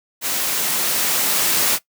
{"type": "noise with level ramp", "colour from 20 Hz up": "white", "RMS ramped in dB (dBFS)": [-22, -17], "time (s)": [0.21, 1.79], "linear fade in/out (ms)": 50, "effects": ["noise-tail reverb RT60 0.1 s tail -18 dB re dry", "high-pass 150 Hz 12 dB/octave"]}